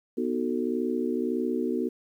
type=chord; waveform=sine; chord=B dominant seventh; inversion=none; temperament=just; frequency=246.9 / 308.7 / 370.4 / 444.5 Hz; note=B3 / D#4 / F#4 / A4; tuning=0 / -14 / +2 / +18 cents; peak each=-29 / -32 / -30 / -33 dBFS; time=0.17-1.89 s; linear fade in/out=10 ms; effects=10-bit